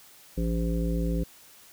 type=harmonic tone; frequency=56.8 Hz; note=A#1; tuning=44 cents flat; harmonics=1 / 3 / 5 / 7 / 9; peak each=-27 / -29 / -34 / -38 / -37 dBFS; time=0.37-1.24 s; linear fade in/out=10 ms; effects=white hiss -53 dBFS RMS until 1.72 s